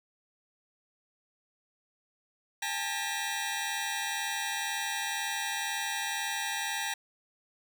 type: tone cluster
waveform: 15% pulse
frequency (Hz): 806 / 888 / 1928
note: G5 / A5 / B6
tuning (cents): +48 / +16 / -42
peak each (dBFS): -30 / -30 / -29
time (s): 2.62-6.94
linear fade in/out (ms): 5
effects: none